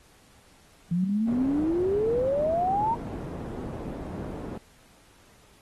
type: exponential sweep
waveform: sine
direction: up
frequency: 168.8 to 939 Hz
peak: -22 dBFS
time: 0.91-2.95 s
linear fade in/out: 5 ms
type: low-pass noise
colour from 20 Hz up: white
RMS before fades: -36 dBFS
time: 1.27-4.58 s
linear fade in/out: 5 ms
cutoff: 370 Hz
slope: 12 dB/octave
effects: pink hiss -58 dBFS RMS until 5.61 s + AAC 32 kbps